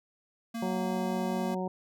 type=tone; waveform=square; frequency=229.9 Hz; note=A#3; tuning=24 cents flat; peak=-34 dBFS; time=0.54-1.55 s; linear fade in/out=10 ms
type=harmonic tone; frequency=185 Hz; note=F#3; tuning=in tune; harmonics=1 / 2 / 3 / 4 / 5; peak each=-33 / -36 / -38 / -39 / -40 dBFS; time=0.62-1.68 s; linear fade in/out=5 ms
effects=none